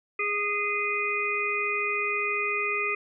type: harmonic tone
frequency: 412.2 Hz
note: G#4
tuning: 13 cents flat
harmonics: 1 / 3 / 5 / 6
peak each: -33 / -32 / -31 / -28 dBFS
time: 0.19-2.95 s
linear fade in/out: 5 ms
effects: none